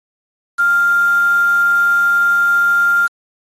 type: tone with quantisation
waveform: sine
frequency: 1396.9 Hz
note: F6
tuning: in tune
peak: -10 dBFS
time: 0.58-3.08 s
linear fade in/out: 20 ms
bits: 5
effects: AAC 32 kbps